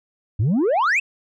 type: exponential sweep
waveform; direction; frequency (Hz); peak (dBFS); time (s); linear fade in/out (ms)
sine; up; 92.5 to 2736; -13; 0.39-1; 10
effects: tanh soft clip ceiling -15 dBFS